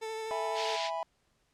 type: tone with vibrato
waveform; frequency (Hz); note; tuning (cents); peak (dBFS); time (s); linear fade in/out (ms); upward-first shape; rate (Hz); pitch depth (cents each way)
30% pulse; 442; A4; +8; -33; 0.01-0.77; 20; sine; 12; 15
type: chord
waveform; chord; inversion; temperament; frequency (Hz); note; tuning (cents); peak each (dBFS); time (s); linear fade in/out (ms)
triangle; E major; none; just; 659.3 / 824.1 / 988.9; E5 / G#5 / B5; 0 / -14 / +2; -34 / -36 / -35; 0.31-1.03; 0
type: band-pass noise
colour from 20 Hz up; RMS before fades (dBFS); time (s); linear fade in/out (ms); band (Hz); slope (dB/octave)
white; -38; 0.54-0.91; 50; 1900 to 4700; 24
effects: pink hiss -73 dBFS RMS until 1.53 s + low-pass 9000 Hz 12 dB/octave